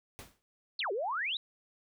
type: noise with exponential decay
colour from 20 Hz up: pink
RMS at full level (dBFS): -44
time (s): 0.19-0.42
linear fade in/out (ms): 0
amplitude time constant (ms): 49
type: exponential two-way sweep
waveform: sine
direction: down then up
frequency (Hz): 4609 to 370 to 3980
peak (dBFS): -31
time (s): 0.79-1.37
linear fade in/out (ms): 2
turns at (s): 0.92
effects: none